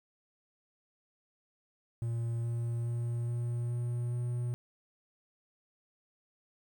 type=tone with pitch steps; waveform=triangle; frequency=116.54 / 117.49 / 118.44 / 119.4 / 120.37 / 121.35 Hz; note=A#2 / A#2 / A#2 / A#2 / B2 / B2; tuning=0 / +14 / +28 / +42 / -44 / -30 cents; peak=-29 dBFS; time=2.02-4.54 s; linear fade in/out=0 ms; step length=420 ms; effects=10-bit